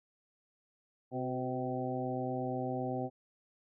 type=harmonic tone with a mistuned harmonic; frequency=128.2 Hz; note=C3; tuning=35 cents flat; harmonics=1 / 2 / 3 / 4 / 5 / 6; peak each=-40 / -38 / -41 / -41 / -42 / -40 dBFS; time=1.11-3.1 s; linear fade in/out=50 ms; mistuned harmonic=3; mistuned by=-43 cents; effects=none